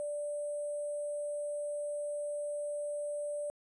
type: tone with sample-and-hold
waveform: sine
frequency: 587.3 Hz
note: D5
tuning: in tune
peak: -34 dBFS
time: 0-3.5 s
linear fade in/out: 0 ms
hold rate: 8820 Hz
effects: resampled to 32000 Hz